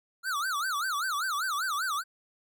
square tone with vibrato, 1330 Hz, E6, 15 cents sharp, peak -29 dBFS, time 0.23-2.04 s, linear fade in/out 50 ms, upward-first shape sine, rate 5.1 Hz, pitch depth 280 cents each way, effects none

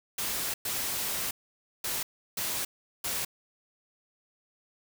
white noise bursts at uneven times, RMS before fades -32 dBFS, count 5, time 0.18-0.54 / 0.65-1.31 / 1.84-2.03 / 2.37-2.65 / 3.04-3.25 s, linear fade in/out 5 ms, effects none

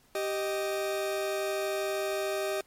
40% pulse tone pair together, 390.6 / 622.3 Hz, G4 / D#5, -6 / 0 cents, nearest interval minor sixth, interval 806 cents, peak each -31 / -31 dBFS, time 0.15-2.61 s, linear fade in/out 2 ms, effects pink hiss -63 dBFS RMS until 2.66 s + MP3 64 kbps

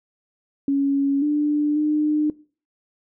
sine tone with pitch steps, 278.1 / 296.4 / 302.1 Hz, C#4 / D4 / D4, +6 / +16 / +49 cents, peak -17 dBFS, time 0.68-2.3 s, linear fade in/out 2 ms, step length 540 ms, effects noise-tail reverb RT60 0.4 s tail -21 dB re dry

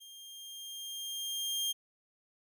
sawtooth tone with level ramp, 3205 Hz, G7, 38 cents sharp, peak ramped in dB -47 to -27 dBFS, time 0-1.73 s, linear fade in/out 20 ms, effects none

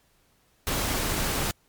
pink noise, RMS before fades -27 dBFS, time 0.67-1.51 s, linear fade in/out 0 ms, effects pink hiss -65 dBFS RMS until 1.68 s + MP3 96 kbps

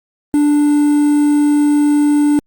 triangle tone with quantisation, 293.7 Hz, D4, in tune, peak -7 dBFS, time 0.34-2.39 s, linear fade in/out 0 ms, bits 5, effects Opus 32 kbps

